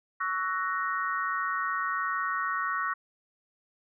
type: chord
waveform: sine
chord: F# dominant seventh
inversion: second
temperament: equal with one note detuned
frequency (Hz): 1121 / 1318.5 / 1480 / 1864.7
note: C#6 / E6 / F#6 / A#6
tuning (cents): +19 / 0 / 0 / 0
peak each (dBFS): -31 / -34 / -34 / -34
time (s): 0.2-2.94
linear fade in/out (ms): 10
effects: none